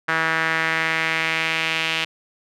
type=tone with band-pass filter sweep; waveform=sawtooth; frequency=161.6 Hz; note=E3; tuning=34 cents flat; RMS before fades=-22 dBFS; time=0.08-2.05 s; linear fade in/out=10 ms; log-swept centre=1600 to 2800 Hz; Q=2.7; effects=none